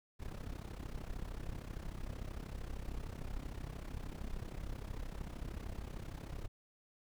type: noise with amplitude modulation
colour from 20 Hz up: brown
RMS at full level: -40 dBFS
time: 0.19-6.48 s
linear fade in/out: 20 ms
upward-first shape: sine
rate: 33.1 Hz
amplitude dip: 80%
effects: none